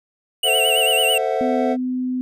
square tone with vibrato, 2849 Hz, F7, 34 cents sharp, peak -17 dBFS, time 0.43-1.18 s, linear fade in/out 5 ms, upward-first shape sine, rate 9.1 Hz, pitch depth 85 cents each way
triangle chord, F# half-diminished seventh, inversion first, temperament equal with one note detuned, 446.1 / 523.3 / 659.3 / 740 Hz, A4 / C5 / E5 / F#5, +24 / 0 / 0 / 0 cents, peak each -22 dBFS, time 0.43-1.77 s, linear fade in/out 50 ms
sine tone, 253.7 Hz, B3, 47 cents sharp, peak -20 dBFS, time 1.41-2.21 s, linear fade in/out 0 ms
effects none

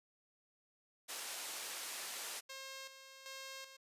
white band-pass noise, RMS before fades -45 dBFS, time 1.08-2.41 s, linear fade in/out 20 ms, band 440 to 10000 Hz, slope 12 dB/octave
5% pulse tone with tremolo, 535 Hz, C5, 38 cents sharp, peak -35 dBFS, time 2.49-3.77 s, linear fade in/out 10 ms, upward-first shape square, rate 1.3 Hz, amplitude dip 60%
effects resampled to 32000 Hz

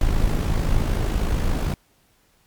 brown noise with amplitude modulation, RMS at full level -18 dBFS, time 0.01-1.74 s, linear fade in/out 2 ms, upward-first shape sine, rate 53.3 Hz, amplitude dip 50%, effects pink hiss -61 dBFS RMS until 2.46 s + MP3 96 kbps

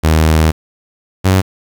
sawtooth tone pair in turn, 79.1 / 94.51 Hz, D#2 / F#2, +29 / +37 cents, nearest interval minor third, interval 308 cents, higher second, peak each -4 dBFS, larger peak neither, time 0.03-0.52 / 1.24-1.42 s, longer first, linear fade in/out 20 ms, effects 7-bit

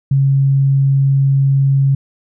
sine tone, 137 Hz, C#3, 20 cents flat, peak -9 dBFS, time 0.11-1.95 s, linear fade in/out 5 ms, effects none

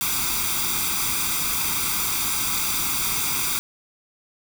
white noise with comb filter, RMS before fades -24 dBFS, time 0.01-3.59 s, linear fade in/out 0 ms, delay 0.84 ms, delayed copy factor +0.85, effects none

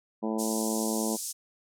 harmonic tone, 110 Hz, A2, in tune, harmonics 2 / 3 / 4 / 5 / 6 / 7 / 8 / 9, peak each -30 / -34 / -36 / -38 / -40 / -41 / -42 / -43 dBFS, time 0.22-1.17 s, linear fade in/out 20 ms
pink band-pass noise, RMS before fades -36 dBFS, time 0.38-1.33 s, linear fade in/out 20 ms, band 6000 to 11000 Hz, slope 24 dB/octave
effects none

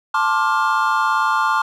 triangle chord, D minor seventh, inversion second, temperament just, 881 / 1057.2 / 1174.7 / 1409.6 Hz, A5 / C6 / D6 / F6, +2 / +18 / 0 / +16 cents, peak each -19 dBFS, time 0.14-1.62 s, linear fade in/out 5 ms, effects none

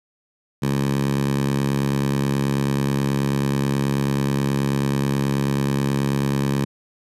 10% pulse tone with high-pass filter, 69.3 Hz, C#2, in tune, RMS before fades -21 dBFS, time 0.62-6.65 s, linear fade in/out 10 ms, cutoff 150 Hz, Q 2.5, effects resampled to 32000 Hz

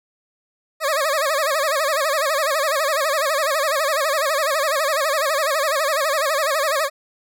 20% pulse tone with vibrato, 591 Hz, D5, 11 cents sharp, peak -13 dBFS, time 0.8-6.9 s, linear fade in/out 50 ms, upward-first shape sine, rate 12 Hz, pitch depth 160 cents each way, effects none

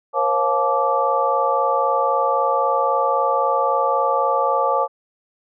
sine tone cluster, 478.2 / 542 / 703 / 867 / 1167 Hz, A#4 / C#5 / F5 / A5 / D6, +44 / -39 / +11 / -26 / -11 cents, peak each -26 / -21 / -25 / -21 / -21 dBFS, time 0.13-4.88 s, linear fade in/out 50 ms, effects none

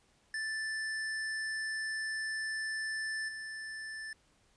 square tone with level steps, 1760 Hz, A6, in tune, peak -35 / -41 dBFS, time 0.34-4.13 s, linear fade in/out 2 ms, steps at 3.28 s, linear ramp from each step 10 ms, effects pink hiss -69 dBFS RMS until 4.56 s + resampled to 22050 Hz

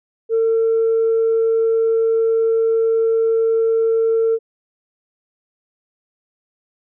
sine tone, 451.8 Hz, A4, 46 cents sharp, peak -12 dBFS, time 0.29-4.39 s, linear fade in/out 50 ms, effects tanh soft clip ceiling -10 dBFS

